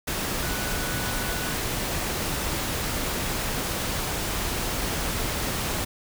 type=tone in noise; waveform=sine; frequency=1480 Hz; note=F#6; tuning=in tune; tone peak=-36 dBFS; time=0.43-1.54 s; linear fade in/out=10 ms; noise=pink; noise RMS=-28 dBFS; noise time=0.07-5.85 s; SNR=-11 dB; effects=none